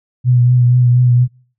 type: tone with vibrato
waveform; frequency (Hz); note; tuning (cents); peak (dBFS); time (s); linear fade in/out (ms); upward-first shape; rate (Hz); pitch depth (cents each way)
sine; 123.47; B2; 0; -7; 0.24-1.28; 50; triangle; 4.2; 32
effects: noise-tail reverb RT60 0.5 s tail -26 dB re dry